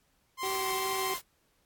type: tone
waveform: sawtooth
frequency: 1046.5 Hz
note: C6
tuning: in tune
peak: -29 dBFS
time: 0.37-1.19 s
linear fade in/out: 50 ms
type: noise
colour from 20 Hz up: white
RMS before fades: -40 dBFS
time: 0.42-1.22 s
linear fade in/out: 50 ms
type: tone with vibrato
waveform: 25% pulse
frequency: 381.9 Hz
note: G4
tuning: 45 cents flat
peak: -30 dBFS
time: 0.43-1.14 s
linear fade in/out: 2 ms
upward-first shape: triangle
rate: 2.6 Hz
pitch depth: 13 cents each way
effects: pink hiss -71 dBFS RMS until 1.65 s + AAC 64 kbps